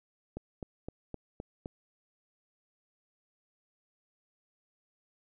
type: click train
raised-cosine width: 2 ms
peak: -25 dBFS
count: 6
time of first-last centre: 0.37-1.659 s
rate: 3.88 Hz
effects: none